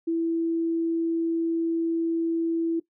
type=tone; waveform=sine; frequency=331 Hz; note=E4; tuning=7 cents sharp; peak=-22 dBFS; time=0.07-2.8 s; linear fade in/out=10 ms; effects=noise-tail reverb RT60 0.1 s tail -17 dB re dry